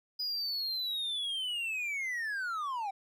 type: linear sweep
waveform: triangle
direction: down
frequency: 4978 to 756 Hz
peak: -31 dBFS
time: 0.19-2.91 s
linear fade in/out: 10 ms
effects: none